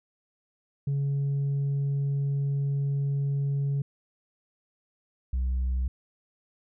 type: tone pair in turn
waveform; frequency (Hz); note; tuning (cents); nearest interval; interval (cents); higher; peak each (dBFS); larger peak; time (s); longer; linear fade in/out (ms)
sine; 140 / 63.43; C#3 / B1; +18 / +47; octave + major second; 1371; first; -22; neither; 0.87-3.82 / 5.33-5.88; first; 5
effects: tanh soft clip ceiling -23 dBFS